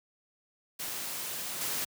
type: noise with level steps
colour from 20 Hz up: white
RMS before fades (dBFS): -37 / -33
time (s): 0.79-1.85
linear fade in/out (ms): 10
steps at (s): 1.61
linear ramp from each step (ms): 2
effects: high-pass 100 Hz 12 dB/octave